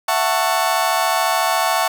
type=chord; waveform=35% pulse; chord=F# minor seventh; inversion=third; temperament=just; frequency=666 / 740 / 888 / 1110 Hz; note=E5 / F#5 / A5 / C#6; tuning=+18 / 0 / +16 / +2 cents; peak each=-20 dBFS; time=0.08-1.88 s; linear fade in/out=5 ms; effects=none